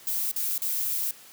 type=noise with dropouts; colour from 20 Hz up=violet; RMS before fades=-28 dBFS; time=0.07-1.11 s; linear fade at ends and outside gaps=2 ms; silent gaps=0.315-0.361 / 0.58-0.619 s; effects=white hiss -50 dBFS RMS until 1.32 s + high-pass 100 Hz 12 dB/octave